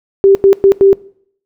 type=tone bursts at uneven times; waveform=sine; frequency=392 Hz; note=G4; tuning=in tune; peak=-3 dBFS; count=4; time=0.24-0.35 / 0.44-0.53 / 0.64-0.72 / 0.81-0.93 s; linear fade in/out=0 ms; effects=noise-tail reverb RT60 0.6 s tail -21 dB re dry